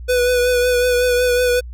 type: tone with vibrato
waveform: square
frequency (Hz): 493.9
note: B4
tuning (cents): 0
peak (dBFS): -14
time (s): 0.08-1.61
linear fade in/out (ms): 20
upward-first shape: triangle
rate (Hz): 5.4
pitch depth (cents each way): 29
effects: added 60 Hz sine -29 dBFS peak until 1.73 s